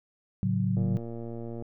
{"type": "chord", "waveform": "sine", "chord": "F# minor", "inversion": "first", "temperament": "equal", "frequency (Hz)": [110, 138.59, 185], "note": ["A2", "C#3", "F#3"], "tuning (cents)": [0, 0, 0], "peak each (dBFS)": [-28, -31, -27], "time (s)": [0.43, 0.97], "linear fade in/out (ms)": 0}
{"type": "click train", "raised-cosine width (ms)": 2, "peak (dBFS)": -26, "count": 100, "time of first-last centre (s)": [0.77, 1.623], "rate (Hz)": 116}
{"effects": []}